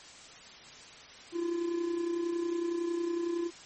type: tone with amplitude modulation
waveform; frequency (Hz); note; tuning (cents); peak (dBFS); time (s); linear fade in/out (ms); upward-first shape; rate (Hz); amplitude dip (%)
triangle; 341.8; F4; -37; -25; 1.32-3.51; 50; sine; 30.9; 55
effects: white hiss -50 dBFS RMS until 3.65 s + MP3 32 kbps